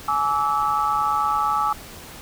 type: tone cluster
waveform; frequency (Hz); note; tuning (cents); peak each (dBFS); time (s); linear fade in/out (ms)
sine; 844 / 1154 / 1303; G#5 / D6 / E6; +28 / -31 / -20; -23; 0.08-1.73; 5
effects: pink hiss -40 dBFS RMS until 2.21 s